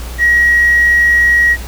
triangle tone with tanh clipping, 1902 Hz, A#6, 34 cents sharp, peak -6 dBFS, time 0.18-1.57 s, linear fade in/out 50 ms, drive 1 dB, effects added 60 Hz sine -23 dBFS peak until 1.67 s + pink hiss -31 dBFS RMS until 1.67 s

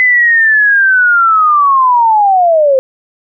sine linear sweep, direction down, 2032 to 514 Hz, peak -5 dBFS, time 0-2.79 s, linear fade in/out 0 ms, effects none

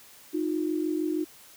sine tone pair together, 310 / 356.4 Hz, D#4 / F4, -6 / +35 cents, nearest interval major second, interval 241 cents, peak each -27 / -30 dBFS, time 0.33-1.25 s, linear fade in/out 20 ms, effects white hiss -52 dBFS RMS until 1.56 s

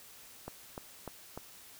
click train, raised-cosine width 1 ms, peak -26 dBFS, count 4, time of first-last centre 0.48-1.376 s, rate 3.35 Hz, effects white hiss -54 dBFS RMS until 1.79 s

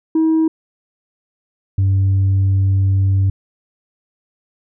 sine tone pair in turn, 320 / 96.8 Hz, D#4 / G2, +49 / -21 cents, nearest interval octave + major sixth, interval 2070 cents, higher first, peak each -9 dBFS, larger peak neither, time 0.15-0.48 / 1.78-3.3 s, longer second, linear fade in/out 5 ms, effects tanh soft clip ceiling -10 dBFS

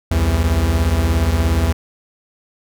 45% pulse beating tone pair, 65.7 / 82.7 Hz, C2 / E2, +8 / +6 cents, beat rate 17 Hz, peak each -19 / -15 dBFS, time 0.11-1.73 s, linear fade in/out 5 ms, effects none

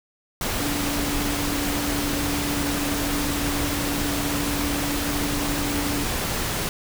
sine tone in noise, 287.8 Hz, D4, 35 cents flat, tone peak -27 dBFS, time 0.6-6.04 s, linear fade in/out 2 ms, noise pink, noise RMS -26 dBFS, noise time 0.41-6.69 s, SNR -4 dB, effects none

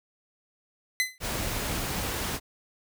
sawtooth tone with exponential decay, 2028 Hz, B6, 45 cents sharp, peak -16 dBFS, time 1-1.18 s, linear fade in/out 0 ms, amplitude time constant 38 ms
pink noise, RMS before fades -31 dBFS, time 1.2-2.4 s, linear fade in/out 50 ms
effects none

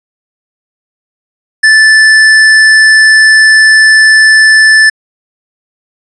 triangle tone with hard clipping, 1753 Hz, A6, 7 cents flat, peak -3 dBFS, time 1.63-4.9 s, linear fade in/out 10 ms, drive 15 dB, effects resampled to 22050 Hz

